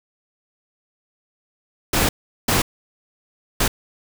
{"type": "noise bursts at uneven times", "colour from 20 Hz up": "pink", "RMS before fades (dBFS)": -18, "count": 3, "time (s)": [[1.93, 2.09], [2.48, 2.62], [3.6, 3.68]], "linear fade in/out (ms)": 5, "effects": []}